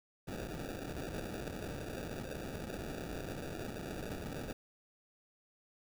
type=noise with sample-and-hold; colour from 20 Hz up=white; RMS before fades=-42 dBFS; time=0.27-4.53 s; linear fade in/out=10 ms; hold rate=1050 Hz; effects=none

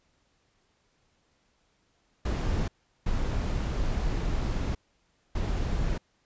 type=noise bursts at uneven times; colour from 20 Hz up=brown; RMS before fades=-28 dBFS; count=3; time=2.25-2.68 / 3.06-4.75 / 5.35-5.98 s; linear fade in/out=5 ms; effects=pink hiss -70 dBFS RMS until 6.25 s + resampled to 16000 Hz

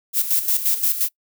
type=noise with tremolo; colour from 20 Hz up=violet; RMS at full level=-18 dBFS; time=0.13-1.09 s; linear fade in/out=50 ms; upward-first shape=square; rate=5.7 Hz; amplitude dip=65%; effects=noise-tail reverb RT60 0.1 s tail -24 dB re dry

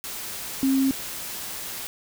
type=tone in noise; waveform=sine; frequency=268 Hz; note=C4; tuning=42 cents sharp; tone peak=-18 dBFS; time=0.63-0.91 s; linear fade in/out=0 ms; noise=white; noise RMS=-34 dBFS; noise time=0.04-1.87 s; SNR=+13 dB; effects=none

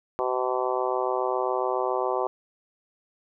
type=harmonic tone; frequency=127.2 Hz; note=C3; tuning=48 cents flat; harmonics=3 / 4 / 5 / 6 / 7 / 8 / 9; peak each=-29 / -30 / -31 / -32 / -32 / -33 / -34 dBFS; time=0.19-2.27 s; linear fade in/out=0 ms; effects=none

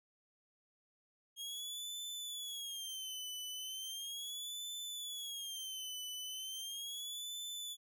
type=tone with vibrato; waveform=sawtooth; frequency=3245 Hz; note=G#7; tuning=41 cents flat; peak=-39 dBFS; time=1.36-7.77 s; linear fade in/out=50 ms; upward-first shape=sine; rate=0.37 Hz; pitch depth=140 cents each way; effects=none

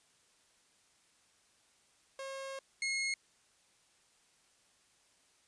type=tone pair in turn; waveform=sawtooth; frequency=540 / 2160 Hz; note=C#5 / C#7; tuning=-45 / -45 cents; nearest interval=2 octaves; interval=2400 cents; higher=second; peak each=-37 / -29 dBFS; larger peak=second; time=2.19-2.59 / 2.82-3.14 s; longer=first; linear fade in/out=2 ms; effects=white hiss -69 dBFS RMS until 5.47 s + resampled to 22050 Hz

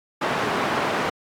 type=band-pass noise; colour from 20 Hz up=white; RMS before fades=-24 dBFS; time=0.21-1.1 s; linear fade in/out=10 ms; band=170 to 1300 Hz; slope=12 dB/octave; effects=AAC 64 kbps

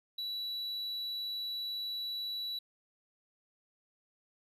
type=tone; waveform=triangle; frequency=3934 Hz; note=B7; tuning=7 cents flat; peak=-34 dBFS; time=0.18-2.59 s; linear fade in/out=5 ms; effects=resampled to 32000 Hz

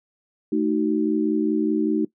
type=chord; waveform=sine; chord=D# diminished; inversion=second; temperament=equal with one note detuned; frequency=220 / 311.1 / 376.2 Hz; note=A3 / D#4 / F#4; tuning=0 / 0 / +29 cents; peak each=-24 / -21 / -25 dBFS; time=0.52-2.05 s; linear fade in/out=5 ms; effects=noise-tail reverb RT60 0.1 s tail -19 dB re dry

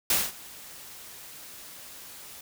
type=noise with ADSR envelope; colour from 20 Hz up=white; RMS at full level=-22 dBFS; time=0.1-2.41 s; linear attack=3 ms; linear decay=210 ms; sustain=-23 dB; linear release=4 ms; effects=none

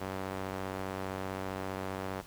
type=tone with band-pass filter; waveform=sawtooth; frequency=95.2 Hz; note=F#2; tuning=50 cents sharp; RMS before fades=-38 dBFS; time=0-2.22 s; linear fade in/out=20 ms; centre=830 Hz; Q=0.62; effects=pink hiss -53 dBFS RMS until 2.26 s

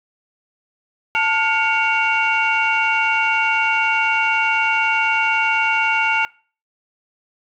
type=tone cluster; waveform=sine; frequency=886 / 1424 / 2232 / 2760 Hz; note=A5 / F6 / C#7 / F7; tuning=+12 / +33 / +11 / -21 cents; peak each=-20 dBFS; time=1.15-6.25 s; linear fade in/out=0 ms; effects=noise-tail reverb RT60 0.4 s tail -23 dB re dry + tanh soft clip ceiling -7 dBFS

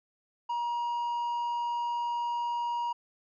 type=tone; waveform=triangle; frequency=951 Hz; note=A#5; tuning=34 cents sharp; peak=-27 dBFS; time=0.49-2.93 s; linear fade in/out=10 ms; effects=resampled to 16000 Hz

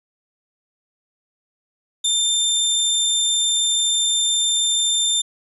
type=tone; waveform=25% pulse; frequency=3587 Hz; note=A7; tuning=33 cents sharp; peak=-13 dBFS; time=2.04-5.22 s; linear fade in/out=10 ms; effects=resampled to 32000 Hz

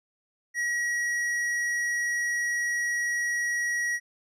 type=tone with hard clipping; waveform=sine; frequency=1911 Hz; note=A#6; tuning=43 cents sharp; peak=-27 dBFS; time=0.54-4 s; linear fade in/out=50 ms; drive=9 dB; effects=none

